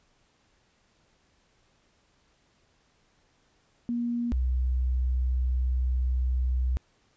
sine tone pair in turn, 237.9 / 63.01 Hz, A#3 / B1, +35 / +35 cents, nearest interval octave + major seventh, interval 2300 cents, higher first, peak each -26 / -23 dBFS, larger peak second, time 3.89-4.32 / 4.32-6.77 s, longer second, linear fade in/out 0 ms, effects pink hiss -67 dBFS RMS until 7.16 s + resampled to 16000 Hz

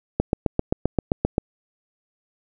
click train, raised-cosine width 2 ms, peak -5 dBFS, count 10, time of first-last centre 0.2-1.381 s, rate 7.62 Hz, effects none

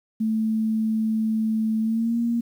sine tone with pitch glide, 220 to 234.4 Hz, A3 to A#3, 0 to +10 cents, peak -20 dBFS, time 0.2-2.41 s, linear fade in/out 10 ms, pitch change +110 cents, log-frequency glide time 1.81-2.18 s, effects 9-bit

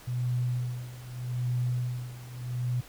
sine tone with tremolo, 123.5 Hz, B2, in tune, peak -25 dBFS, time 0.07-2.81 s, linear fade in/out 10 ms, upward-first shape sine, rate 0.81 Hz, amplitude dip 85%, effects pink hiss -51 dBFS RMS until 2.88 s

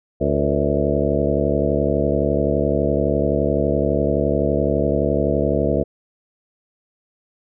harmonic tone with a mistuned harmonic, 71.8 Hz, D2, 39 cents flat, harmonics 1 / 2 / 3 / 4 / 5 / 6 / 7 / 8 / 9, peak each -25 / -25 / -25 / -25 / -25 / -25 / -25 / -25 / -25 dBFS, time 0.2-5.84 s, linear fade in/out 20 ms, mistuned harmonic 6, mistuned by +88 cents, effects none

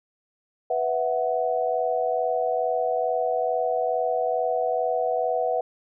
sine chord, B suspended fourth, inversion none, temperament just, 493.9 / 658.5 / 740.8 Hz, B4 / E5 / F#5, 0 / -2 / +2 cents, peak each -26 dBFS, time 0.7-5.61 s, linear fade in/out 5 ms, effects none

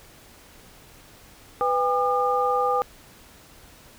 sine tone cluster, 497.7 / 805 / 1210 Hz, B4 / G5 / D#6, +13 / +46 / -49 cents, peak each -24 dBFS, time 1.61-2.82 s, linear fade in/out 0 ms, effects pink hiss -50 dBFS RMS until 3.98 s

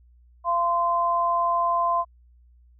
sine tone pair together, 685.9 / 1034 Hz, F5 / C6, -31 / -21 cents, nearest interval perfect fifth, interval 710 cents, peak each -25 / -21 dBFS, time 0.44-2.05 s, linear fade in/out 50 ms, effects added 60 Hz sine -52 dBFS peak until 2.79 s

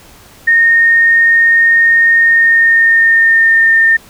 sine tone with pitch glide, 1842 to 1813.5 Hz, A#6 to A#6, -21 to -48 cents, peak -5 dBFS, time 0.47-3.97 s, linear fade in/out 10 ms, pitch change -27 cents, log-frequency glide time 2.17-3.77 s, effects pink hiss -40 dBFS RMS until 4.09 s

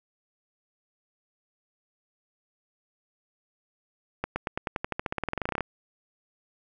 accelerating click train, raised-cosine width 0.5 ms, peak -13 dBFS, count 23, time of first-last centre 4.24-5.607 s, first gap 120 ms, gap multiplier 0.93, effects none

